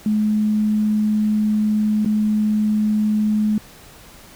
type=tone with dropouts; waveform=sine; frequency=212.9 Hz; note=G#3; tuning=43 cents sharp; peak=-15 dBFS; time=0.06-3.58 s; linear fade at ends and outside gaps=2 ms; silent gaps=2.048-2.059 s; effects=pink hiss -44 dBFS RMS until 4.35 s